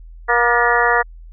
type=harmonic tone with a mistuned harmonic; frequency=237.9 Hz; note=A#3; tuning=35 cents sharp; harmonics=2 / 3 / 4 / 5 / 6 / 7 / 8; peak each=-20 / -20 / -20 / -20 / -20 / -20 / -20 dBFS; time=0.28-1.03 s; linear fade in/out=20 ms; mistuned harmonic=7; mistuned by=+61 cents; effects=added 41 Hz sine -35 dBFS peak until 1.32 s